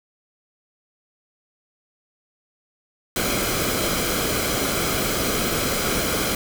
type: noise with comb filter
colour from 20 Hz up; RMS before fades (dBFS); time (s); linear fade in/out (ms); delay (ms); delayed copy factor
pink; -23; 3.16-6.35; 2; 1.1; -0.55
effects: none